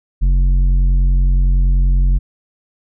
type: tone with tanh clipping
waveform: sine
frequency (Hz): 45.32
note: F#1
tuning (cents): -35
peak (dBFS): -11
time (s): 0.21-2.19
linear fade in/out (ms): 20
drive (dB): 8
effects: none